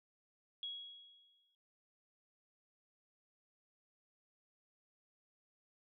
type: tone with exponential decay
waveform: sine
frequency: 3322 Hz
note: G#7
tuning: in tune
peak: -39 dBFS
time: 0.63-1.55 s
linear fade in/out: 1 ms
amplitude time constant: 200 ms
effects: none